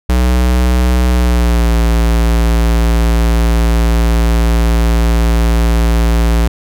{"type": "tone with pitch glide", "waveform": "square", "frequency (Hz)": [61.74, 57.27], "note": ["B1", "A#1"], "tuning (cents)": [0, -30], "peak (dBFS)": -9, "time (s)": [0.09, 6.48], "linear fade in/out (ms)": 5, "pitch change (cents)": -130, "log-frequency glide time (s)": [1.08, 1.76], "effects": []}